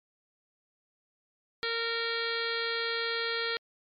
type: harmonic tone with a mistuned harmonic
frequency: 461.3 Hz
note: A#4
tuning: 18 cents flat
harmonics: 1 / 2 / 3 / 4 / 5 / 6 / 7 / 8 / 9 / 10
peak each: -35 / -47 / -36 / -36 / -39 / -46 / -38 / -43 / -37 / -44 dBFS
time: 1.63-3.57 s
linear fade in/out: 0 ms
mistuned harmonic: 7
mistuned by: +32 cents
effects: MP3 96 kbps